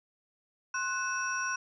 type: tone cluster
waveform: sine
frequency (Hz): 1058 / 1484 / 2610 / 5680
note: C6 / F#6 / E7 / F8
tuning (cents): +19 / +5 / -18 / +28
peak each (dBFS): -35 / -32 / -40 / -38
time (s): 0.74-1.56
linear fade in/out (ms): 5
effects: tanh soft clip ceiling -20 dBFS